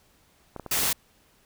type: clicks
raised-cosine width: 1 ms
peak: -22 dBFS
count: 5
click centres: 0.563 / 0.597 / 0.663 / 0.789 / 0.833 s
type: noise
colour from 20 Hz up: white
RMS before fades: -25 dBFS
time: 0.71-0.93 s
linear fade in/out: 5 ms
effects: pink hiss -62 dBFS RMS until 1.45 s